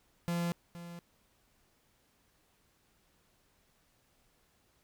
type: tone with echo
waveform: 45% pulse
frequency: 171.8 Hz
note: F3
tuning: 28 cents flat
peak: -31 dBFS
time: 0.28-0.52 s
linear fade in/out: 0 ms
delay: 470 ms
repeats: 1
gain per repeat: -13 dB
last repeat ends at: 0.99 s
effects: pink hiss -71 dBFS RMS until 4.83 s